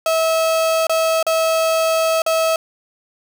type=tone with dropouts; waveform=35% pulse; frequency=648 Hz; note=E5; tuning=30 cents flat; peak=-13 dBFS; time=0.06-2.56 s; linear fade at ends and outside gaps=2 ms; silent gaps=0.869-0.895 / 1.228-1.266 / 2.22-2.263 s; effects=8-bit